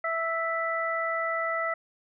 harmonic tone, 659.3 Hz, E5, in tune, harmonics 1 / 2 / 3, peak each -31 / -30 / -31 dBFS, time 0.04-1.74 s, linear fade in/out 5 ms, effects none

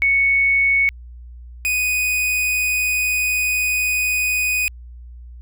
sine / 45% pulse tone pair in turn, 2217 / 2488 Hz, C#7 / D#7, 0 / -1 cents, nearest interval major second, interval 199 cents, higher second, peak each -13 / -17 dBFS, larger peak first, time 0.02-0.89 / 1.65-4.68 s, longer second, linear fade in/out 0 ms, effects added 60 Hz sine -35 dBFS peak until 5.41 s

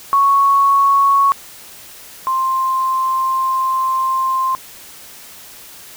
sine tone pair in turn, 1108.7 / 1049.8 Hz, C#6 / C6, 0 / +5 cents, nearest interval minor second, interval 95 cents, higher first, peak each -9 / -14 dBFS, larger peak first, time 0.13-1.32 / 2.27-4.55 s, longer second, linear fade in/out 0 ms, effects white hiss -38 dBFS RMS until 5.96 s

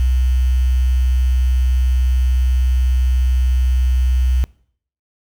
sine tone with quantisation, 63.1 Hz, B1, 38 cents sharp, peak -12 dBFS, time 0-4.44 s, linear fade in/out 0 ms, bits 6, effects noise-tail reverb RT60 0.6 s tail -23 dB re dry

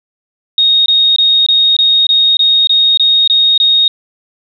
sine tone bursts, 3729 Hz, A#7, in tune, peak -6 dBFS, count 11, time 0.58-3.88 s, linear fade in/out 2 ms, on 280 ms, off 22 ms, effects none

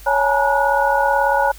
sine tone cluster, 557 / 835 / 873 / 950 / 1460 Hz, C#5 / G#5 / A5 / A#5 / F#6, +8 / +9 / -14 / +33 / -24 cents, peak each -19 / -20 / -21 / -20 / -21 dBFS, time 0.06-1.52 s, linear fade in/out 10 ms, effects added 50 Hz sine -38 dBFS peak until 1.58 s + white hiss -44 dBFS RMS until 1.58 s

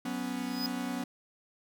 45% pulse chord, F# suspended fourth, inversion none, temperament equal, 185 / 246.9 / 277.2 Hz, F#3 / B3 / C#4, 0 / 0 / 0 cents, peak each -41 / -35 / -38 dBFS, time 0.05-1.04 s, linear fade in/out 5 ms
square tone with exponential growth, 4999 Hz, D#8, 7 cents sharp, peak -30 dBFS, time 0.38-0.66 s, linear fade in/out 0 ms, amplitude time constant 59 ms
effects none

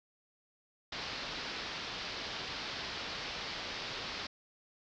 white low-pass noise, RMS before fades -41 dBFS, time 0.92-4.27 s, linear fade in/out 5 ms, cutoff 5100 Hz, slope 48 dB/octave, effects none

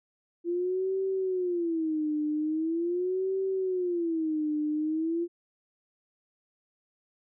sine tone with vibrato, 340 Hz, F4, 46 cents flat, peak -26 dBFS, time 0.44-5.28 s, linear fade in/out 50 ms, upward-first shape sine, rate 0.42 Hz, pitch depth 210 cents each way, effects none

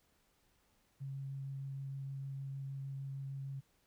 sine tone with vibrato, 136.6 Hz, C#3, 25 cents flat, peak -40 dBFS, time 1-3.61 s, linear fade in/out 20 ms, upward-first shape sine, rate 6.5 Hz, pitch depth 8 cents each way, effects pink hiss -74 dBFS RMS until 3.86 s

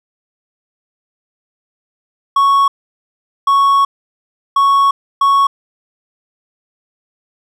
triangle tone bursts at uneven times, 1109 Hz, C#6, in tune, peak -6 dBFS, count 4, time 2.36-2.68 / 3.47-3.85 / 4.56-4.91 / 5.21-5.47 s, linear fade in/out 5 ms, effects none

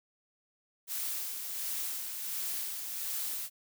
blue noise with tremolo, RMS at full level -35 dBFS, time 0.87-3.5 s, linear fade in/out 50 ms, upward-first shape sine, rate 1.4 Hz, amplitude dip 40%, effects none

